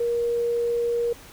sine tone, 472.5 Hz, A#4, 23 cents sharp, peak -21 dBFS, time 0-1.13 s, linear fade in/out 5 ms, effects pink hiss -46 dBFS RMS until 1.32 s

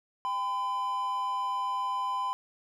triangle tone pair together, 795 / 1012.4 Hz, G5 / B5, +24 / +43 cents, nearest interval major third, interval 419 cents, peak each -36 / -27 dBFS, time 0.25-2.33 s, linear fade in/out 0 ms, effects none

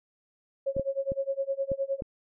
sine tone with tremolo, 546 Hz, C#5, 26 cents flat, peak -24 dBFS, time 0.66-2.01 s, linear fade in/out 10 ms, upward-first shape sine, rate 9.7 Hz, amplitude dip 95%
clicks, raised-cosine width 3 ms, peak -22 dBFS, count 5, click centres 0.766 / 0.796 / 1.119 / 1.717 / 2.021 s
effects none

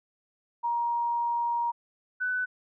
sine tone pair in turn, 944 / 1498.5 Hz, A#5 / F#6, +22 / +22 cents, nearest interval minor sixth, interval 800 cents, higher second, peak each -25 / -26 dBFS, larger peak first, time 0.63-1.72 / 2.2-2.46 s, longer first, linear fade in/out 20 ms, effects none

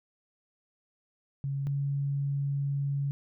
sine tone pair in turn, 138.59 / 140.36 Hz, C#3 / C#3, 0 / +22 cents, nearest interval unison, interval 22 cents, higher second, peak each -29 / -27 dBFS, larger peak second, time 1.44-1.67 / 1.67-3.11 s, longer second, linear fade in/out 0 ms, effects none

